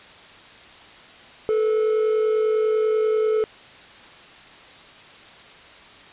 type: tone pair together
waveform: triangle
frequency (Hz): 434.7 / 484.8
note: A4 / B4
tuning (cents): -21 / -32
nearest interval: major second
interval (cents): 189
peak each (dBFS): -16 / -26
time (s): 1.49-3.44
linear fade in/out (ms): 0
effects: white hiss -45 dBFS RMS until 6.12 s + resampled to 8000 Hz